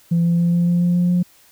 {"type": "tone with pitch steps", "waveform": "sine", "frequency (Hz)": [169.4, 170.58, 171.76, 172.96, 174.16, 175.37, 176.59, 177.82], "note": ["E3", "F3", "F3", "F3", "F3", "F3", "F3", "F3"], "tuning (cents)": [48, -40, -29, -16, -5, 7, 19, 31], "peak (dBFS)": -12, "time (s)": [0.11, 1.23], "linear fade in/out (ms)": 10, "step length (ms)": 140, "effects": ["tanh soft clip ceiling -11 dBFS", "white hiss -52 dBFS RMS until 1.51 s"]}